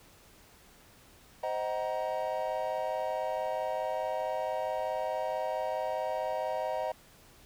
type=chord; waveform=triangle; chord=C half-diminished seventh; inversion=none; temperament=just; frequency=523.3 / 627.9 / 753.5 / 941.9 Hz; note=C5 / Eb5 / Gb5 / Bb5; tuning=0 / +16 / +31 / +18 cents; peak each=-35 / -32 / -35 / -36 dBFS; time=1.43-6.92 s; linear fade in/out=5 ms; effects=pink hiss -58 dBFS RMS until 7.45 s